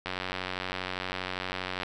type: click train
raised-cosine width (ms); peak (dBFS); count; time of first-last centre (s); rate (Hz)
0.3; -16; 165; 0.06-1.833; 92.5
effects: none